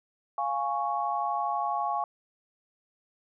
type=chord; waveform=sine; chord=Db major; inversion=first; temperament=equal; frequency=698.5 / 830.6 / 1108.7 Hz; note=F5 / Ab5 / Db6; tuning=0 / 0 / 0 cents; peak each=-32 / -30 / -31 dBFS; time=0.38-2.04 s; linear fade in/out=2 ms; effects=none